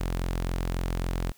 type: tone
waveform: sawtooth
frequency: 43.65 Hz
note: F1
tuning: in tune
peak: -23 dBFS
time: 0-1.32 s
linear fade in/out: 10 ms
effects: white hiss -59 dBFS RMS until 1.37 s